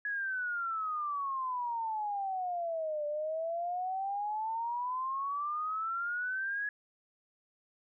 sine exponential two-way sweep, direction down then up, 1688 to 587.3 to 1688 Hz, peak -32 dBFS, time 0.05-6.69 s, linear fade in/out 2 ms, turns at 3.06 s, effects none

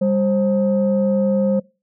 sine tone pair together, 198.87 / 530 Hz, G3 / C5, +25 / +22 cents, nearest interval octave + perfect fourth, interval 1697 cents, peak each -16 / -17 dBFS, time 0.01-1.6 s, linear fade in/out 10 ms, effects noise-tail reverb RT60 0.3 s tail -24 dB re dry + tanh soft clip ceiling -9 dBFS

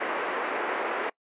pink band-pass noise, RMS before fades -30 dBFS, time 0-1.1 s, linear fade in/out 10 ms, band 360 to 2200 Hz, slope 24 dB/octave, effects noise-tail reverb RT60 0.1 s tail -24 dB re dry + resampled to 8000 Hz

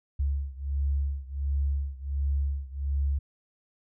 sine beating tone pair, 69.3 / 70.7 Hz, C#2 / C#2, 0 / +35 cents, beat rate 1.4 Hz, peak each -28 / -30 dBFS, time 0.19-3.19 s, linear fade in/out 10 ms, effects none

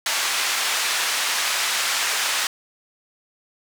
pink band-pass noise, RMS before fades -23 dBFS, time 0.06-2.47 s, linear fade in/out 2 ms, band 1300 to 9100 Hz, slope 12 dB/octave, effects none

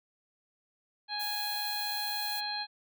harmonic tone, 830.6 Hz, G#5, in tune, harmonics 1 / 2 / 3 / 4 / 5, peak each -38 / -41 / -45 / -45 / -35 dBFS, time 1.08-2.67 s, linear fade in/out 50 ms
violet noise, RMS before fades -40 dBFS, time 1.19-2.41 s, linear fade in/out 20 ms
effects none

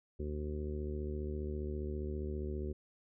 harmonic tone, 74.9 Hz, D2, 35 cents sharp, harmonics 1 / 2 / 3 / 4 / 5 / 6 / 7, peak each -38 / -48 / -45 / -51 / -42 / -51 / -54 dBFS, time 0.19-2.73 s, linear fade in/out 10 ms, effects none

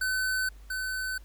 square tone pair in turn, 1517 / 1517 Hz, F#6 / F#6, +43 / +43 cents, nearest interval unison, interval 0 cents, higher neither, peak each -27 / -31 dBFS, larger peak first, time 0.01-0.49 / 0.7-1.18 s, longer neither, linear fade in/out 5 ms, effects added 50 Hz sine -46 dBFS peak until 1.24 s + pink hiss -61 dBFS RMS until 1.24 s

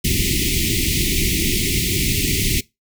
pink band-stop noise, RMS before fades -19 dBFS, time 0.04-2.61 s, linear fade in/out 10 ms, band 400 to 2000 Hz, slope 96 dB/octave, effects noise-tail reverb RT60 0.2 s tail -21 dB re dry

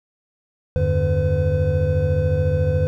triangle tone cluster, 82.4 / 96.4 / 147.7 / 506 Hz, E2 / G2 / D3 / B4, 0 / -28 / +10 / +42 cents, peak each -20 dBFS, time 0.76-2.87 s, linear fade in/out 0 ms, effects none

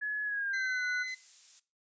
sine tone with pitch glide, 1698 to 1478.2 Hz, G#6 to F#6, +38 to -2 cents, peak -31 dBFS, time 0.01-1.04 s, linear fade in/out 20 ms, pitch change -240 cents, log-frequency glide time 0.24-0.84 s
40% pulse tone, 2037 Hz, C7, 47 cents flat, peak -35 dBFS, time 0.53-1.15 s, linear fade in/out 10 ms
violet noise, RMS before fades -47 dBFS, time 1.07-1.6 s, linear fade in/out 10 ms
effects noise-tail reverb RT60 0.3 s tail -18 dB re dry + resampled to 16000 Hz

